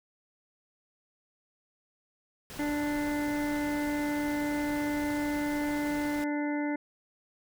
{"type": "noise", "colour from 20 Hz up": "pink", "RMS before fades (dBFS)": -43, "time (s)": [2.5, 6.24], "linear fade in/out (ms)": 0}
{"type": "harmonic tone", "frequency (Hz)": 293.7, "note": "D4", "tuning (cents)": 0, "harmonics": [1, 2, 3, 5, 6, 7], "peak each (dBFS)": [-29, -38, -39, -44, -45, -41], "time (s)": [2.59, 6.76], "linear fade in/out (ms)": 5}
{"effects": []}